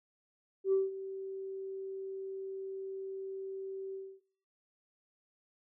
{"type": "tone with ADSR envelope", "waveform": "sine", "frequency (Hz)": 385.7, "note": "G4", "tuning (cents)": -28, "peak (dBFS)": -23, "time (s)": [0.64, 4.21], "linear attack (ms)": 85, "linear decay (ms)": 180, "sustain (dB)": -15, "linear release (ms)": 270, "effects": ["noise-tail reverb RT60 0.8 s tail -25 dB re dry", "tanh soft clip ceiling -21 dBFS"]}